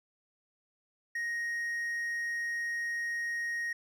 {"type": "tone", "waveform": "triangle", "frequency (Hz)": 1873, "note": "A#6", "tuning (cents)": 8, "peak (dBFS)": -30, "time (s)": [1.15, 3.73], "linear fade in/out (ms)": 5, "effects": []}